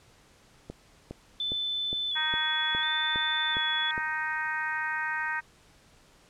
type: click train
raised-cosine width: 2 ms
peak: -24 dBFS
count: 9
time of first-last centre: 0.7-3.979 s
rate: 2.44 Hz
type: tone with vibrato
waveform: sine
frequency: 3460 Hz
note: A7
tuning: 30 cents flat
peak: -28 dBFS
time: 1.4-3.91 s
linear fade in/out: 2 ms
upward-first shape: square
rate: 0.7 Hz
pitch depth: 28 cents each way
type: harmonic tone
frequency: 311.1 Hz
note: D#4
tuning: in tune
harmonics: 3 / 4 / 5 / 6 / 7 / 8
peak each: -35 / -40 / -32 / -33 / -43 / -44 dBFS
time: 2.15-5.41 s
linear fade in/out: 20 ms
effects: pink hiss -59 dBFS RMS until 6.29 s + low-pass 9000 Hz 12 dB/octave